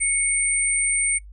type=tone pair together; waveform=sine; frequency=2217 / 8868 Hz; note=C#7 / C#9; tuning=0 / 0 cents; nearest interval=2 octaves; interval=2400 cents; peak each=-24 / -20 dBFS; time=0-1.19 s; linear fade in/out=20 ms; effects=noise-tail reverb RT60 0.1 s tail -21 dB re dry + added 50 Hz sine -39 dBFS peak until 1.32 s